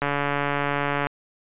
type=click train; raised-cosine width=0.5 ms; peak=-9 dBFS; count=151; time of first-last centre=0.02-1.069 s; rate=143 Hz; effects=resampled to 8000 Hz